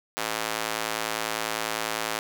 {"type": "tone with high-pass filter", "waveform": "square", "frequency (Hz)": 55, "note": "A1", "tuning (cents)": 0, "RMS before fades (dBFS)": -30, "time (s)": [0.17, 2.19], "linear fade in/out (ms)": 0, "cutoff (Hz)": 670, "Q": 0.53, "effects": []}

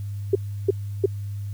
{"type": "tone bursts", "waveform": "sine", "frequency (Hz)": 392, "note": "G4", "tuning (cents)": 0, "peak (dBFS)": -13, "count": 3, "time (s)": [0.33, 1.059], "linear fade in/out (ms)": 5, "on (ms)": 23, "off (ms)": 330, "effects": ["added 101 Hz sine -28 dBFS peak until 1.53 s", "white hiss -56 dBFS RMS until 1.53 s"]}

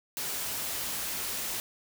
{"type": "noise", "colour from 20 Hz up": "white", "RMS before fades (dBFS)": -34, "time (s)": [0.17, 1.6], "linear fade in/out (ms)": 0, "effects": []}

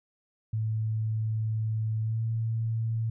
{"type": "tone with pitch glide", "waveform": "sine", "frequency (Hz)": [109.9, 112.92], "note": ["A2", "A2"], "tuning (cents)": [-2, 45], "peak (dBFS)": -26, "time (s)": [0.53, 3.1], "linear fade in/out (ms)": 5, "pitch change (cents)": 47, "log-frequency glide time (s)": [2.02, 2.21], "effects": []}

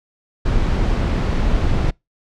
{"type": "noise", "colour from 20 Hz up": "brown", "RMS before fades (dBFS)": -17, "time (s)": [0.45, 1.91], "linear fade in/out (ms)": 10, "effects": ["noise-tail reverb RT60 0.2 s tail -26 dB re dry", "low-pass 5000 Hz 12 dB/octave"]}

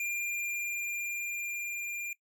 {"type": "tone with level ramp", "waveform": "square", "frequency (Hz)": 2397, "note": "D7", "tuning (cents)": 35, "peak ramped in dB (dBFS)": [-32, -36], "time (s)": [0, 2.13], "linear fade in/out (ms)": 2, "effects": ["noise-tail reverb RT60 0.1 s tail -20 dB re dry"]}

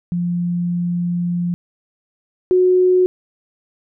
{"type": "tone pair in turn", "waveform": "sine", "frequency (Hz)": [174.61, 366.3], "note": ["F3", "F#4"], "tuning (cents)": [0, -17], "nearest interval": "octave + minor second", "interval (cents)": 1283, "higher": "second", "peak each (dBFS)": [-17, -10], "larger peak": "second", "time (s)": [[0.12, 1.54], [2.51, 3.06]], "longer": "first", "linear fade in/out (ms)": 0, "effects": []}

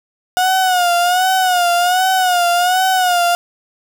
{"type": "tone with vibrato", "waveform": "35% pulse", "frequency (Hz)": 725, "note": "F#5", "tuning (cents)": -35, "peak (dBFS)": -10, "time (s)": [0.37, 3.35], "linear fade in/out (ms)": 0, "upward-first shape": "sine", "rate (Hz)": 1.3, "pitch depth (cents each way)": 75, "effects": []}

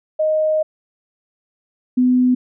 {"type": "tone pair in turn", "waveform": "sine", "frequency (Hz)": [622, 251.2], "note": ["D#5", "B3"], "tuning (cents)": [-1, 30], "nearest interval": "octave + major third", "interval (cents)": 1569, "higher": "first", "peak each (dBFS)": [-14, -11], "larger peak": "second", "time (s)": [[0.19, 0.63], [1.97, 2.35]], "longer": "first", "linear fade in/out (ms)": 10, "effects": []}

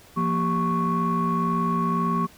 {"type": "tone cluster", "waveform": "sine", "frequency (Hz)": [172.8, 234.7, 393.7, 1107], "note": ["F3", "A#3", "G4", "C#6"], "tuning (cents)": [-18, 12, 8, -3], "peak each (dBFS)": [-24, -26, -32, -23], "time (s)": [0.16, 2.27], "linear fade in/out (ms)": 20, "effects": ["tanh soft clip ceiling -15 dBFS", "pink hiss -51 dBFS RMS until 2.37 s"]}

